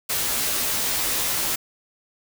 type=noise with comb filter; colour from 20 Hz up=white; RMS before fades=-24 dBFS; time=0.09-1.56 s; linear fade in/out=10 ms; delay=14 ms; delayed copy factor=-0.8; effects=none